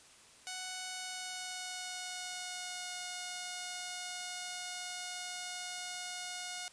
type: tone with pitch glide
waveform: 5% pulse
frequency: 740 to 722.7 Hz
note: F#5 to F#5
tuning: 0 to -41 cents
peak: -28 dBFS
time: 0.47-6.68 s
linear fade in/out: 0 ms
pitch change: -41 cents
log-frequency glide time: 0.89-2.99 s
effects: white hiss -59 dBFS RMS until 6.72 s + resampled to 22050 Hz